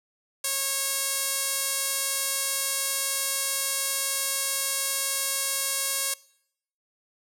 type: tone with band-pass filter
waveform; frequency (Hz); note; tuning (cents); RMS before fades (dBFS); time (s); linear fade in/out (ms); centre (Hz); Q
sawtooth; 547; C#5; -23; -28; 0.44-6.14; 5; 9900; 1.3
effects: noise-tail reverb RT60 0.7 s tail -22 dB re dry